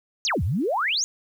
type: exponential two-way sweep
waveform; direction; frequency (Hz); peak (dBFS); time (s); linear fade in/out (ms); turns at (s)
sine; down then up; 6890 to 73.5 to 6890; -21; 0.25-1.04; 0; 0.43
effects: 9-bit